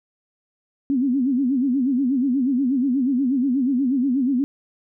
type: tone with vibrato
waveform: sine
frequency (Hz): 261.6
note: C4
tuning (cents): 0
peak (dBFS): -17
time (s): 0.9-4.44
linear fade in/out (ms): 0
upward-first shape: sine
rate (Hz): 8.3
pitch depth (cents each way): 150
effects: none